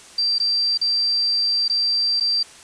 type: tone with dropouts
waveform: sine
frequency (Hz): 4699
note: D8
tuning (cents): 0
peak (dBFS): -17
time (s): 0.18-2.43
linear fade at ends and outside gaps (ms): 5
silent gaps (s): 0.384-0.399 / 0.776-0.813 / 1.681-1.697 / 2.2-2.207
effects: white hiss -44 dBFS RMS until 2.63 s + resampled to 22050 Hz